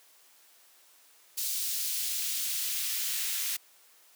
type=noise with high-pass filter sweep; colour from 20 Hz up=white; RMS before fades=-32 dBFS; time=1.37-3.57 s; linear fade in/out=10 ms; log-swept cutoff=4200 to 2100 Hz; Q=0.91; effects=white hiss -60 dBFS RMS until 4.15 s + high-pass 400 Hz 12 dB/octave